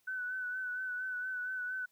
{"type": "tone with vibrato", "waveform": "sine", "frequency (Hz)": 1500, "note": "F#6", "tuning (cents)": 23, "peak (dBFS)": -35, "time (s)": [0.07, 1.86], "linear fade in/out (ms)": 10, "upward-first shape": "sine", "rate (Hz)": 4.3, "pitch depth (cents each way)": 32, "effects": ["white hiss -74 dBFS RMS until 1.91 s"]}